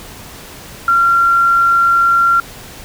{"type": "tone", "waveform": "sine", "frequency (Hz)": 1375, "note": "F6", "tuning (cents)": -27, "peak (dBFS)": -8, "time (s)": [0.88, 2.4], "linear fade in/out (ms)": 2, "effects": ["pink hiss -34 dBFS RMS until 2.84 s"]}